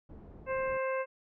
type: low-pass noise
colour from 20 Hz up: pink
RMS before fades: -50 dBFS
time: 0.09-0.78 s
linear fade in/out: 5 ms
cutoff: 530 Hz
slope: 12 dB/octave
type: harmonic tone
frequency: 527 Hz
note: C5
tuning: 12 cents sharp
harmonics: 1 / 2 / 3 / 4 / 5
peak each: -31 / -37 / -41 / -43 / -45 dBFS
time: 0.46-1.06 s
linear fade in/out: 50 ms
effects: none